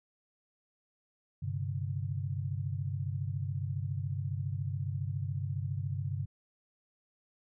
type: chord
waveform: sine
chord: G suspended fourth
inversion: none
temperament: equal with one note detuned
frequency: 98 / 130.81 / 145.23 Hz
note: G2 / C3 / D3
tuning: 0 / 0 / -19 cents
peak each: -35 / -37 / -38 dBFS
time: 1.42-6.26 s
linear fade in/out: 10 ms
effects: none